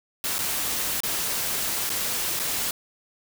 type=noise with dropouts; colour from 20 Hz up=white; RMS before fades=-27 dBFS; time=0.24-2.71 s; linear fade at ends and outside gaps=1 ms; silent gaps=0.383-0.389 / 1.004-1.034 / 1.894-1.901 / 2.392-2.397 s; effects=none